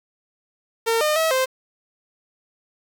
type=tone with pitch steps; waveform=sawtooth; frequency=456.1 / 608 / 644 / 521 Hz; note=A#4 / D#5 / E5 / C5; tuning=-38 / -40 / -41 / -7 cents; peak=-14 dBFS; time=0.86-1.46 s; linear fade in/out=20 ms; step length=150 ms; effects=7-bit